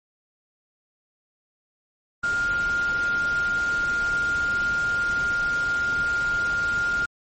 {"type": "tone in noise", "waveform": "sine", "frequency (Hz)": 1408, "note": "F6", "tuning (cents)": 14, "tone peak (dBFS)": -21, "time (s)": [2.23, 7.06], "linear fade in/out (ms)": 10, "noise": "pink", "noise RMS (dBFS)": -36, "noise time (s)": [2.23, 7.06], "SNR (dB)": 12, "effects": ["MP3 32 kbps"]}